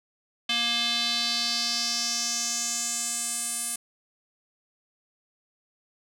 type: tone with band-pass filter sweep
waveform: square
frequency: 235.8 Hz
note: A#3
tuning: 20 cents sharp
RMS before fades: -28 dBFS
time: 0.49-3.76 s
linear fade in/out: 5 ms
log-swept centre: 3300 to 9600 Hz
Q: 3.5
effects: none